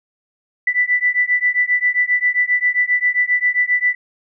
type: beating tone pair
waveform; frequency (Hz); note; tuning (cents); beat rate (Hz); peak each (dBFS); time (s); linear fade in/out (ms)
sine; 1975.5 / 1983; B6 / B6; 0 / +7; 7.5; -17; 0.67-3.95; 5
effects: none